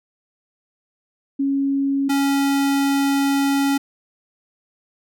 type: tone pair in turn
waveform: sine / square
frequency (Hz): 275.9 / 277.8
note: C#4 / C#4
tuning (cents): -8 / +4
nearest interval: unison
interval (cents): 12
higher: second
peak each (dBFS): -17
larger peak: neither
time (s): 1.39-2.09 / 2.09-3.78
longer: second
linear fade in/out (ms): 10
effects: none